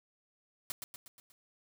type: noise with echo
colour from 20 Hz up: white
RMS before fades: -38 dBFS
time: 0.7-0.72 s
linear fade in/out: 0 ms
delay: 120 ms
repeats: 5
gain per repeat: -5 dB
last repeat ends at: 1.32 s
effects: none